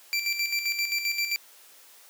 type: tone with tremolo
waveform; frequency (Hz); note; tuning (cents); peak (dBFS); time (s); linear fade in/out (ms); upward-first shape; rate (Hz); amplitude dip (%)
25% pulse; 2349; D7; 0; -20; 0.13-1.36; 0; square; 7.6; 55
effects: white hiss -53 dBFS RMS until 2.09 s + high-pass 400 Hz 12 dB/octave